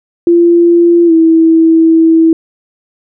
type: tone with pitch glide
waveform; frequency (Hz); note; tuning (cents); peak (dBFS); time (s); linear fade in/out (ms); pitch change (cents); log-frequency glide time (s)
sine; 342.7 to 325.7; F4 to E4; -33 to -21; -3; 0.27-2.33; 2; -88; 1.06-1.12
effects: none